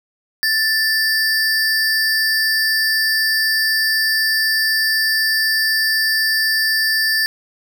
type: tone pair together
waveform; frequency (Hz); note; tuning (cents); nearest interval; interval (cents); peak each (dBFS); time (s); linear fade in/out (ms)
square; 1764 / 4712; A6 / D8; +4 / +5; octave + perfect fourth; 1701; -17 / -20; 0.43-7.26; 0
effects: none